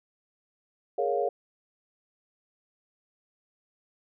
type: chord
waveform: sine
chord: Bb minor seventh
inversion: third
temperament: equal with one note detuned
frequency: 415.3 / 466.2 / 554.4 / 703.3 Hz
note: Ab4 / Bb4 / Db5 / F5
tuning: 0 / 0 / 0 / +12 cents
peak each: -30 dBFS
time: 0.98-1.29 s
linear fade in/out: 5 ms
effects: none